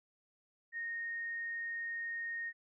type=tone; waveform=sine; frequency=1854 Hz; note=A#6; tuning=10 cents flat; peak=-37 dBFS; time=0.72-2.53 s; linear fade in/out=50 ms; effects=none